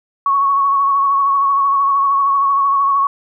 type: tone with vibrato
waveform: sine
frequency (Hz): 1108.7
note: C#6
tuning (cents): 0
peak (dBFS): -11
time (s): 0.26-3.07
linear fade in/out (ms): 2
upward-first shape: sine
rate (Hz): 13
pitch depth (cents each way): 30
effects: none